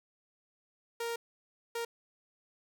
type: tone bursts at uneven times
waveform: sawtooth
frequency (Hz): 466.2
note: A#4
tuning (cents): 0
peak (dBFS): -30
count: 2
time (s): 1-1.16 / 1.75-1.85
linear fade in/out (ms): 5
effects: none